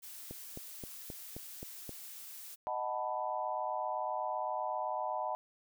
blue noise, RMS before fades -48 dBFS, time 0.02-2.56 s, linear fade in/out 20 ms
click train, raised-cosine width 2 ms, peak -30 dBFS, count 7, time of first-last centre 0.31-1.893 s, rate 3.79 Hz
sine chord, B dominant seventh, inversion first, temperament equal, 622.3 / 740 / 880 / 987.8 Hz, D#5 / F#5 / A5 / B5, 0 / 0 / 0 / 0 cents, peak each -39 dBFS, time 2.67-5.35 s, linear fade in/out 0 ms
effects none

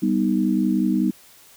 sine chord, G augmented, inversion none, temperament equal with one note detuned, 196 / 246.9 / 312 Hz, G3 / B3 / D#4, 0 / 0 / +5 cents, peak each -21 / -22 / -22 dBFS, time 0.02-1.11 s, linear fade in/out 10 ms, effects white hiss -50 dBFS RMS until 1.56 s

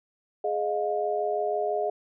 sine tone cluster, 417.5 / 622 / 708 Hz, G#4 / D#5 / F5, +9 / -1 / +23 cents, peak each -29 dBFS, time 0.44-1.9 s, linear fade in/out 5 ms, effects none

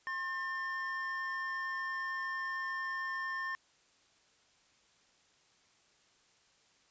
triangle tone pair together, 1069 / 1797.8 Hz, C6 / A6, +37 / +37 cents, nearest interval major sixth, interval 900 cents, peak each -38 / -35 dBFS, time 0.07-3.55 s, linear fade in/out 0 ms, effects white hiss -68 dBFS RMS until 6.9 s + resampled to 16000 Hz

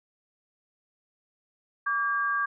sine tone pair together, 1153.9 / 1614 Hz, D6 / G#6, -31 / -50 cents, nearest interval tritone, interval 581 cents, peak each -27 dBFS, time 1.86-2.46 s, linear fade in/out 10 ms, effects none

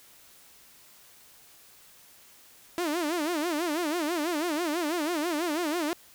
sawtooth tone with vibrato, 323.3 Hz, E4, 34 cents flat, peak -23 dBFS, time 2.78-5.93 s, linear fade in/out 0 ms, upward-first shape sine, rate 6.1 Hz, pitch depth 180 cents each way, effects white hiss -55 dBFS RMS until 6.14 s

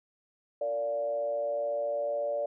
sine tone with frequency modulation, 579 Hz, D5, 25 cents flat, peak -28 dBFS, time 0.61-2.46 s, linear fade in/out 5 ms, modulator 122 Hz, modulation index 0.56, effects none

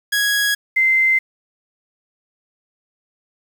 sawtooth / sine tone pair in turn, 1661.2 / 2076 Hz, G#6 / C7, 0 / -14 cents, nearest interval major third, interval 386 cents, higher second, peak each -12 dBFS, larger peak neither, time 0.12-0.55 / 0.76-1.19 s, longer neither, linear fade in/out 10 ms, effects 7-bit

